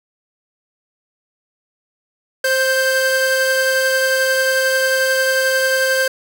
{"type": "tone pair together", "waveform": "45% pulse", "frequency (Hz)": [526.4, 1568], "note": ["C5", "G6"], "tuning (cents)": [10, 0], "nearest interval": "octave + perfect fifth", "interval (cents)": 1890, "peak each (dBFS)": -17, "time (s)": [2.44, 6.08], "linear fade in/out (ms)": 5, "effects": []}